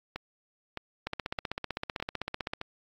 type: two click trains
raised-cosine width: 0.3 ms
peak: -19 / -16 dBFS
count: 5 / 24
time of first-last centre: 0.16-2.614 / 1.07-2.535 s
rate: 1.63 / 15.7 Hz
effects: AAC 64 kbps